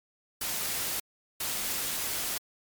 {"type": "noise bursts at uneven times", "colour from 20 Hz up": "white", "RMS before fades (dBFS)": -32, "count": 2, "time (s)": [[0.41, 1], [1.4, 2.38]], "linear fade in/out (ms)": 5, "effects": ["MP3 96 kbps"]}